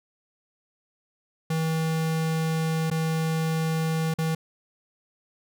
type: tone with dropouts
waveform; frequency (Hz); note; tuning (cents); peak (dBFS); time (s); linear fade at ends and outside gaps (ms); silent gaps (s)
square; 160.7; E3; -44; -24; 1.5-4.35; 5; 2.902-2.912 / 4.14-4.185
effects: none